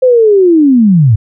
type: linear sweep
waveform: sine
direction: down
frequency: 523.3 to 98 Hz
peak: -3 dBFS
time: 0.02-1.16 s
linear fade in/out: 10 ms
effects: none